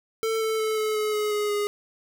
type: tone with pitch steps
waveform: square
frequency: 446 / 441.1 / 436.3 / 431.6 / 426.8 / 422.2 / 417.6 / 413 Hz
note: A4 / A4 / A4 / A4 / G#4 / G#4 / G#4 / G#4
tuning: +23 / +4 / -15 / -33 / +47 / +29 / +10 / -10 cents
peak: -24 dBFS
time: 0.23-1.67 s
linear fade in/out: 0 ms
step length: 180 ms
effects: none